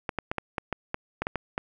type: clicks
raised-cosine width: 0.5 ms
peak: -13 dBFS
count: 11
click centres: 0.092 / 0.187 / 0.315 / 0.383 / 0.582 / 0.727 / 0.944 / 1.22 / 1.269 / 1.357 / 1.579 s
effects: none